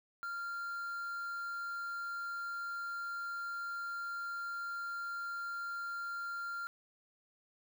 triangle tone with quantisation, 1389 Hz, F6, 10 cents flat, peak -36 dBFS, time 0.23-6.67 s, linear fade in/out 0 ms, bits 9, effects none

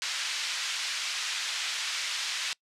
white band-pass noise, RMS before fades -32 dBFS, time 0.02-2.53 s, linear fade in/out 0 ms, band 1700 to 5200 Hz, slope 12 dB/octave, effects noise-tail reverb RT60 0.1 s tail -25 dB re dry + low-pass 8000 Hz 12 dB/octave

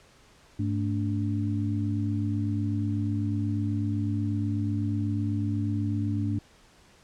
sine tone cluster, 102.7 / 221.3 / 289.4 Hz, G#2 / A3 / D4, -19 / +10 / -25 cents, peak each -27 / -32 / -31 dBFS, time 0.59-6.39 s, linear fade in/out 5 ms, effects pink hiss -57 dBFS RMS until 7.03 s + low-pass 8000 Hz 12 dB/octave

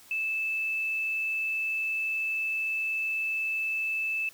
sine tone, 2628 Hz, E7, 6 cents flat, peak -27 dBFS, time 0.11-4.29 s, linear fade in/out 2 ms, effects white hiss -54 dBFS RMS until 4.33 s

